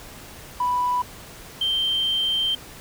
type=tone pair in turn; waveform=triangle; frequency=987.8 / 3136 Hz; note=B5 / G7; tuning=0 / 0 cents; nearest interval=octave + minor sixth; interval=2000 cents; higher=second; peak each=-16 / -17 dBFS; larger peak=first; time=0.6-1.02 / 1.61-2.55 s; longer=second; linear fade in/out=5 ms; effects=tanh soft clip ceiling -17 dBFS + pink hiss -42 dBFS RMS until 2.8 s